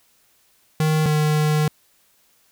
square tone pair in turn, 155.56 / 152.36 Hz, D#3 / D#3, 0 / -36 cents, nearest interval unison, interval 36 cents, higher first, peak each -17 dBFS, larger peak neither, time 0.8-1.06 / 1.06-1.68 s, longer second, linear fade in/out 2 ms, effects white hiss -60 dBFS RMS until 2.51 s

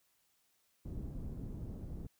pink low-pass noise, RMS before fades -43 dBFS, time 0.85-2.07 s, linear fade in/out 5 ms, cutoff 240 Hz, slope 12 dB/octave, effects white hiss -75 dBFS RMS until 2.19 s

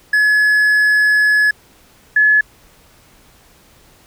triangle / sine tone pair in turn, 1700 / 1708.6 Hz, G#6 / G#6, +40 / +49 cents, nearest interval unison, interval 9 cents, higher second, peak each -8 dBFS, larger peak neither, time 0.13-1.51 / 2.16-2.41 s, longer first, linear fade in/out 5 ms, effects pink hiss -49 dBFS RMS until 4.06 s

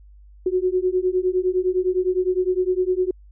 sine beating tone pair, 362.7 / 372.5 Hz, F#4 / F#4, -34 / +12 cents, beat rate 9.8 Hz, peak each -21 dBFS, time 0.46-3.11 s, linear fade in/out 5 ms, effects added 50 Hz sine -44 dBFS peak until 3.31 s

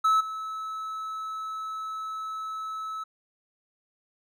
triangle tone with level steps, 1300 Hz, E6, 24 cents flat, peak -17 / -30 dBFS, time 0.04-3.04 s, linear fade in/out 10 ms, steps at 0.2 s, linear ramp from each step 10 ms, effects none

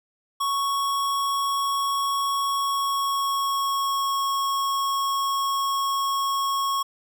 square tone with pitch glide, 1108.7 to 1098.5 Hz, C#6 to C#6, 0 to -16 cents, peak -23 dBFS, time 0.4-6.83 s, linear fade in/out 10 ms, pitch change -16 cents, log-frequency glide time 2.48-4.22 s, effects none

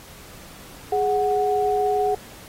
sine tone pair together, 415.3 / 740 Hz, G#4 / F#5, 0 / 0 cents, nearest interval minor seventh, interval 1000 cents, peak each -21 dBFS, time 0.92-2.15 s, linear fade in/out 5 ms, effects pink hiss -44 dBFS RMS until 2.48 s + AAC 48 kbps

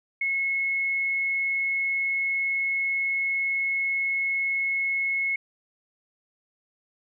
sine tone, 2181 Hz, C#7, 29 cents flat, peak -23 dBFS, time 0.21-5.36 s, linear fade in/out 5 ms, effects none

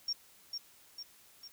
sine tone with echo, 5540 Hz, F8, 15 cents flat, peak -31 dBFS, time 0.08-0.13 s, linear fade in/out 5 ms, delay 450 ms, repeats 3, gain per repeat -5 dB, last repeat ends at 1.48 s, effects white hiss -61 dBFS RMS until 1.52 s

